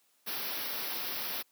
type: band-stop noise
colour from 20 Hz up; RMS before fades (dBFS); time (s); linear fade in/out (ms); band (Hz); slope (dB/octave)
white; -36; 0.26-1.43; 20; 5700 to 11000; 96
effects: white hiss -70 dBFS RMS until 1.51 s + high-pass 200 Hz 12 dB/octave